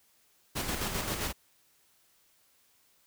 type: noise with tremolo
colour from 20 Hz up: pink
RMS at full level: -32 dBFS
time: 0.55-1.33 s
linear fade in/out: 20 ms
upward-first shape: square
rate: 7.6 Hz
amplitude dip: 40%
effects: white hiss -67 dBFS RMS until 3.06 s